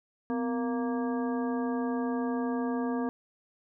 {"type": "harmonic tone with a mistuned harmonic", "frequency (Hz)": 233.1, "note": "A#3", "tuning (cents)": 0, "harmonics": [1, 2, 3, 4, 5, 7], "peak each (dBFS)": [-29, -35, -39, -41, -43, -46], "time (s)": [0.3, 3.09], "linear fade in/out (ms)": 0, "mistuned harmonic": 1, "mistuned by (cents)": 140, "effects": []}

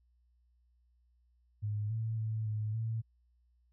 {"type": "tone with pitch steps", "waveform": "sine", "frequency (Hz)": [104.9, 111.9, 110, 107.3, 112.5], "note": ["G#2", "A2", "A2", "A2", "A2"], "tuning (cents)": [18, 30, 0, -43, 39], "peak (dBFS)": -32, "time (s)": [1.62, 3.02], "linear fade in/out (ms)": 20, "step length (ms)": 280, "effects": ["added 60 Hz sine -67 dBFS peak until 3.72 s"]}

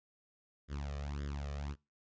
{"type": "tone with flanger", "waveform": "sawtooth", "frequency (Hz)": 71.4, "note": "D2", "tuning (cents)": -48, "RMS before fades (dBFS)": -40, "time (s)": [0.68, 1.76], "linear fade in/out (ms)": 50, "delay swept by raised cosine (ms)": [0.58, 1.68], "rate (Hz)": 1.8, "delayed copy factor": 0.95, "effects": ["noise-tail reverb RT60 0.3 s tail -26 dB re dry", "resampled to 16000 Hz"]}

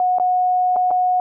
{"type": "tone with dropouts", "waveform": "sine", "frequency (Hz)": 730, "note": "F#5", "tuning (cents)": -24, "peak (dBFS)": -14, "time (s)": [0, 1.2], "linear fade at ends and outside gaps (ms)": 1, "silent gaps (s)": [[0.185, 0.198], [0.761, 0.765], [0.907, 0.912]], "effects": []}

